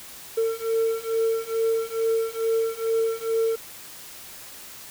triangle beating tone pair, 450.5 / 452.8 Hz, A4 / A4, +41 / +50 cents, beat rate 2.3 Hz, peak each -23 / -22 dBFS, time 0.37-3.56 s, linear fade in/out 10 ms, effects tanh soft clip ceiling -12 dBFS + white hiss -42 dBFS RMS until 4.9 s

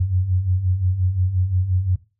sine beating tone pair, 88.1 / 93.8 Hz, F2 / F#2, +16 / +24 cents, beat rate 5.7 Hz, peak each -24 / -18 dBFS, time 0-1.96 s, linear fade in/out 10 ms, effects noise-tail reverb RT60 0.3 s tail -17 dB re dry

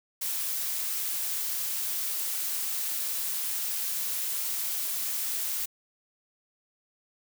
blue noise, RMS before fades -31 dBFS, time 0.21-5.66 s, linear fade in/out 10 ms, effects none

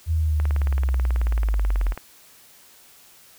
sine linear sweep, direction down, 81.8 to 43.65 Hz, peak -18 dBFS, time 0.06-1.95 s, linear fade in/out 50 ms
click train, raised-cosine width 0.5 ms, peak -18 dBFS, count 30, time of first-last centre 0.4-1.976 s, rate 18.4 Hz
effects white hiss -51 dBFS RMS until 3.38 s

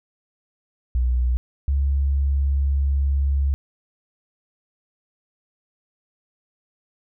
sine tone pair in turn, 61.74 / 69.3 Hz, B1 / C#2, 0 / 0 cents, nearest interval major second, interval 200 cents, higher second, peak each -17 dBFS, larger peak neither, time 0.95-1.37 / 1.68-3.54 s, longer second, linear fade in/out 0 ms, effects none

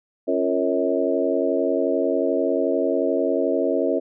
harmonic tone with a mistuned harmonic, 91.3 Hz, F#2, 23 cents flat, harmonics 3 / 4 / 5 / 6 / 7, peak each -25 / -25 / -25 / -25 / -25 dBFS, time 0.27-4 s, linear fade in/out 20 ms, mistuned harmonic 4, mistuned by -85 cents, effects none

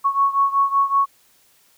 sine beating tone pair, 1106 / 1111.3 Hz, C#6 / C#6, -4 / +4 cents, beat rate 5.3 Hz, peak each -17 / -20 dBFS, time 0.04-1.06 s, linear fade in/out 20 ms, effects white hiss -57 dBFS RMS until 1.77 s

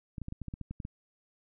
clicks, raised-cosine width 5 ms, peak -26 dBFS, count 11, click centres 0.182 / 0.217 / 0.284 / 0.324 / 0.417 / 0.483 / 0.539 / 0.613 / 0.71 / 0.802 / 0.851 s, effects none

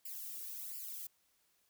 violet noise with flanger, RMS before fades -45 dBFS, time 0.05-1.07 s, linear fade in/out 5 ms, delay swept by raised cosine 0.4 to 1.8 ms, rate 1.4 Hz, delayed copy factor +1, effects white hiss -75 dBFS RMS until 1.69 s

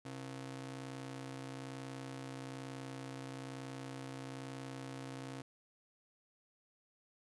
sawtooth ring-modulated tone, 200.7 Hz, G3, 41 cents sharp, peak -37 dBFS, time 0.05-5.42 s, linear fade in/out 5 ms, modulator 69.8 Hz, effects resampled to 24000 Hz

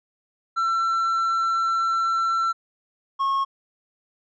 triangle tone pair in turn, 1346 / 1090.4 Hz, E6 / C#6, +36 / -29 cents, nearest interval major third, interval 365 cents, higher first, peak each -18 dBFS, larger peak neither, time 0.56-2.53 / 3.19-3.45 s, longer first, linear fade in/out 20 ms, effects resampled to 16000 Hz

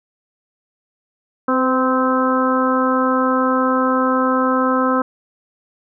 harmonic tone with a mistuned harmonic, 259.4 Hz, C4, 15 cents flat, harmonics 1 / 2 / 3 / 4 / 5 / 6, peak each -18 / -20 / -29 / -21 / -20 / -29 dBFS, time 1.48-5.02 s, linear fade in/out 5 ms, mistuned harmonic 2, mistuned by -17 cents, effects none

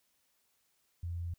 sine tone, 85.9 Hz, F2, 28 cents flat, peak -35 dBFS, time 1.03-1.34 s, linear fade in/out 5 ms, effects white hiss -75 dBFS RMS until 1.38 s

